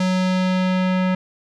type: tone with low-pass filter sweep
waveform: square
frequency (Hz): 185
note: F#3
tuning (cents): 0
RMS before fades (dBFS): -19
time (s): 0-1.15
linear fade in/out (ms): 5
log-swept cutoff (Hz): 5700 to 2400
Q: 1.1
effects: none